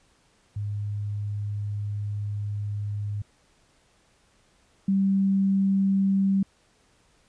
sine tone pair in turn, 103.1 / 194.63 Hz, G#2 / G3, -12 / -12 cents, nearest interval major seventh, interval 1100 cents, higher second, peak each -27 / -19 dBFS, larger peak second, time 0.56-3.22 / 4.88-6.43 s, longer first, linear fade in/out 5 ms, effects pink hiss -63 dBFS RMS until 7.28 s + resampled to 22050 Hz

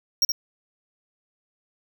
square tone with echo, 5588 Hz, F8, in tune, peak -17 dBFS, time 0.22-0.25 s, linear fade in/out 2 ms, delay 70 ms, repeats 1, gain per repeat -6 dB, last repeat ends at 0.32 s, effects none

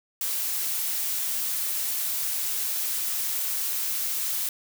blue noise, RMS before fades -28 dBFS, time 0.21-4.49 s, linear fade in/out 2 ms, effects none

